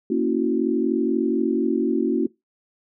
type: chord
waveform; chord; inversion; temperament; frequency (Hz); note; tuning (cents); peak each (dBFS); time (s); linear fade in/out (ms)
sine; F# dominant seventh; first; equal; 233.1 / 277.2 / 329.6 / 370; A#3 / C#4 / E4 / F#4; 0 / 0 / 0 / 0; -24; 0.1-2.27; 5
effects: noise-tail reverb RT60 0.2 s tail -22 dB re dry